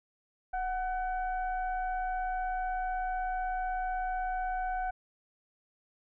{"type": "tone with frequency modulation", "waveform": "sine", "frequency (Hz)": 740, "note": "F#5", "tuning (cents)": 0, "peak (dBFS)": -30, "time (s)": [0.53, 4.91], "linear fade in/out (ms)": 10, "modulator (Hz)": 768, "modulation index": 0.66, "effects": []}